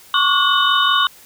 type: tone cluster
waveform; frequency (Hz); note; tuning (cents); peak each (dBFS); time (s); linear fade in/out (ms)
sine; 1101 / 1146 / 1447 / 2996 / 3682; C#6 / D6 / F#6 / F#7 / A#7; -12 / -43 / -39 / +21 / -22; -19; 0.14-1.07; 2
effects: white hiss -45 dBFS RMS until 1.25 s